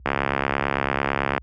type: click train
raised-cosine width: 0.5 ms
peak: -5 dBFS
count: 92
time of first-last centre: 0.06-1.379 s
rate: 69 Hz
effects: added 60 Hz sine -33 dBFS peak until 1.42 s + high-pass 100 Hz 12 dB/octave